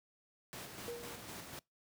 pink noise with tremolo, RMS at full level -46 dBFS, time 0.53-1.59 s, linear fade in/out 0 ms, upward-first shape square, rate 4 Hz, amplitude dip 35%
sine tone with exponential decay, 474.6 Hz, A#4, 31 cents sharp, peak -38 dBFS, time 0.88-1.39 s, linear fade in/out 1 ms, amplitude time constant 110 ms
effects noise-tail reverb RT60 0.2 s tail -25 dB re dry + high-pass 100 Hz 12 dB/octave

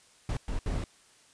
brown noise bursts at uneven times, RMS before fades -31 dBFS, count 3, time 0.29-0.37 / 0.48-0.59 / 0.66-0.84 s, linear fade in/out 2 ms, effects white hiss -60 dBFS RMS until 1.33 s + resampled to 22050 Hz

